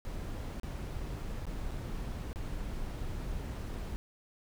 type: noise with dropouts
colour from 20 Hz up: brown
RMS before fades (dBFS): -38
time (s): 0.05-3.96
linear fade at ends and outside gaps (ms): 0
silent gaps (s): 0.598-0.633 / 1.454-1.467 / 1.708-1.713 / 2.33-2.359
effects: none